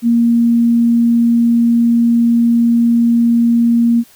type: tone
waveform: sine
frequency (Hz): 234.3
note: A#3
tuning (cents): +9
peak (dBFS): -8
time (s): 0.02-4.04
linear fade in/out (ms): 50
effects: white hiss -46 dBFS RMS until 4.15 s